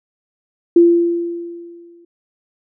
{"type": "tone with exponential decay", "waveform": "sine", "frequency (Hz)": 342.3, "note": "F4", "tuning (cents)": -35, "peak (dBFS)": -4, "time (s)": [0.76, 2.05], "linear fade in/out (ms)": 5, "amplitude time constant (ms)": 280, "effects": []}